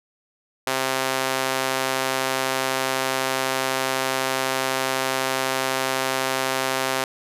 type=tone with high-pass filter; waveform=sawtooth; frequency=132 Hz; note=C3; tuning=16 cents sharp; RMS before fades=-24 dBFS; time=0.67-7.04 s; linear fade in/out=2 ms; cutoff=580 Hz; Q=0.66; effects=resampled to 32000 Hz